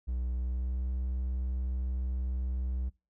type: tone with pitch glide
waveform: triangle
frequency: 61.74 to 63.37 Hz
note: B1 to B1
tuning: 0 to +45 cents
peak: -28 dBFS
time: 0.07-2.9 s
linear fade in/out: 20 ms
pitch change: +45 cents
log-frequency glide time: 0.33-0.86 s
effects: noise-tail reverb RT60 0.3 s tail -24 dB re dry